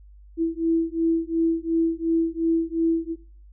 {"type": "beating tone pair", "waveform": "sine", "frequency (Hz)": [328.1, 330.9], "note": ["E4", "E4"], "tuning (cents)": [-8, 7], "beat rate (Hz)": 2.8, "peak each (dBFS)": -23, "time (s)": [0.37, 3.16], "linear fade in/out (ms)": 50, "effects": ["noise-tail reverb RT60 0.4 s tail -18 dB re dry", "added 50 Hz sine -45 dBFS peak until 3.52 s"]}